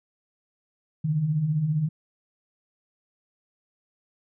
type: beating tone pair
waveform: sine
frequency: 140 / 155 Hz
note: C#3 / D#3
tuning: +18 / -6 cents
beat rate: 15 Hz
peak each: -31 / -22 dBFS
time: 1.04-1.89 s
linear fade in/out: 10 ms
effects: none